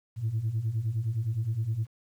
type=beating tone pair; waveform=sine; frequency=105.5 / 115.2 Hz; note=G#2 / A#2; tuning=+28 / -20 cents; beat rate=9.7 Hz; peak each=-31 / -27 dBFS; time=0.16-1.87 s; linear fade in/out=50 ms; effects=tanh soft clip ceiling -22 dBFS + 10-bit